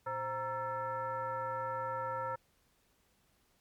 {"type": "tone with frequency modulation", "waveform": "sine", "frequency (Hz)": 932.3, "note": "A#5", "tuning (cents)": 0, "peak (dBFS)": -34, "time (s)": [0.06, 2.36], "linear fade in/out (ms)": 10, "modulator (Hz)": 407, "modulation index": 1.3, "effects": ["pink hiss -72 dBFS RMS until 3.6 s", "MP3 96 kbps"]}